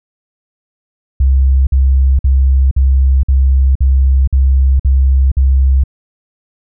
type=tone bursts; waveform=sine; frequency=66.5 Hz; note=C2; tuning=29 cents sharp; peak=-6 dBFS; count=9; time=1.2-5.838 s; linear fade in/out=5 ms; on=470 ms; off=51 ms; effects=none

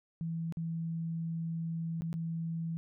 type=tone with dropouts; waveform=sine; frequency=164.81 Hz; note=E3; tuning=in tune; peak=-33 dBFS; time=0.21-2.77 s; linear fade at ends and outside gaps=0 ms; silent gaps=0.524-0.571 / 2.009-2.02 / 2.129-2.14 s; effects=none

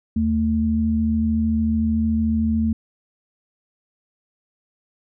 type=tone pair together; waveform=sine; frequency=78.8 / 222.9 Hz; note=D#2 / A3; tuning=+23 / +23 cents; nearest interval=octave + tritone; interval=1800 cents; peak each=-23 / -18 dBFS; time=0.16-2.73 s; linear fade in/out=5 ms; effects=none

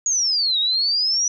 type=exponential two-way sweep; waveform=sine; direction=down then up; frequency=6780 to 3729 to 5910 Hz; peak=-17 dBFS; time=0.06-1.28 s; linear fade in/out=2 ms; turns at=0.59 s; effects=none

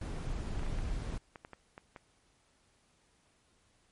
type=noise; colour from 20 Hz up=brown; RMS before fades=-36 dBFS; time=0.01-1.18 s; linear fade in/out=5 ms
type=clicks; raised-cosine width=0.5 ms; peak=-31 dBFS; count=9; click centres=0.594 / 0.632 / 0.665 / 0.787 / 1.358 / 1.449 / 1.533 / 1.779 / 1.962 s
effects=pink hiss -70 dBFS RMS until 3.91 s + MP3 48 kbps

